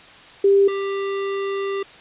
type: tone pair in turn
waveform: sine / square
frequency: 396.3 / 394.2 Hz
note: G4 / G4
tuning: +19 / +10 cents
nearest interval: unison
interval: 9 cents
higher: first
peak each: -11 / -23 dBFS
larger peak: first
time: 0.44-0.68 / 0.68-1.83 s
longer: second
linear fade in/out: 5 ms
effects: white hiss -44 dBFS RMS until 2 s + resampled to 8000 Hz